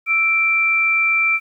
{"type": "tone pair together", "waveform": "sine", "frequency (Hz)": [1318.5, 2349], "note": ["E6", "D7"], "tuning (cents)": [0, 0], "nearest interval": "minor seventh", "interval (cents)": 1000, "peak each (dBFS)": [-24, -14], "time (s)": [0.06, 1.4], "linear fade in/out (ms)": 50, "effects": ["9-bit"]}